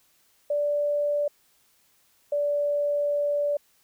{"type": "tone pair in turn", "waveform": "sine", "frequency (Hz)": [584, 580.9], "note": ["D5", "D5"], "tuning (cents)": [-10, -19], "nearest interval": "unison", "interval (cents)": 9, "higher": "first", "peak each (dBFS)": -22, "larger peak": "neither", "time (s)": [[0.5, 1.28], [2.32, 3.57]], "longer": "second", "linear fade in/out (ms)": 5, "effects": ["white hiss -64 dBFS RMS until 3.83 s"]}